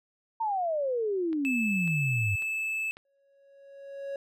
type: exponential sweep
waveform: sine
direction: down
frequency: 924 to 95.7 Hz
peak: -26 dBFS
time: 0.4-2.36 s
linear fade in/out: 10 ms
type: click train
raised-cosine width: 0.3 ms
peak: -31 dBFS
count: 4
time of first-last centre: 1.33-2.969 s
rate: 1.83 Hz
type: tone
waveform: triangle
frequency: 2619 Hz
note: E7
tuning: 12 cents flat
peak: -27 dBFS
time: 1.45-2.91 s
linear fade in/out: 0 ms
type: tone with exponential growth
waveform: triangle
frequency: 554.4 Hz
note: C#5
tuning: in tune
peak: -29 dBFS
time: 3.05-4.16 s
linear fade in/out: 2 ms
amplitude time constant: 240 ms
effects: none